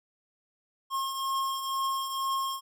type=beating tone pair; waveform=square; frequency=1074 / 1076.1 Hz; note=C6 / C6; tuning=+45 / +48 cents; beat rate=2.1 Hz; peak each=-38 / -30 dBFS; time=0.9-2.61 s; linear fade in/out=50 ms; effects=none